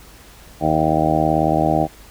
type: harmonic tone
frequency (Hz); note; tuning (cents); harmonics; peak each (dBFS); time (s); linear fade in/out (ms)
78.2; D#2; +9; 1 / 2 / 3 / 4 / 5 / 6 / 7 / 8 / 9 / 10; -29 / -22 / -26 / -21 / -29 / -30 / -26 / -22 / -22 / -21; 0.6-1.88; 50
effects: added 50 Hz sine -45 dBFS peak until 2.1 s + pink hiss -45 dBFS RMS until 2.1 s